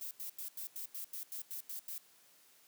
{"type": "noise bursts", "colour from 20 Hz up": "violet", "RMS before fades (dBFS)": -43, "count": 11, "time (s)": [0.01, 1.98], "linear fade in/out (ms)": 2, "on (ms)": 100, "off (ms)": 87, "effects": ["white hiss -65 dBFS RMS until 2.67 s", "high-pass 150 Hz 12 dB/octave"]}